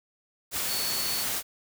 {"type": "tone in noise", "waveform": "sine", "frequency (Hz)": 4435, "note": "C#8", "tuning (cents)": 0, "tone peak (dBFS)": -32, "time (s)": [0.66, 1.25], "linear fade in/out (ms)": 50, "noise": "white", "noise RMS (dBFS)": -30, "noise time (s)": [0.51, 1.43], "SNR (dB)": -5, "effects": []}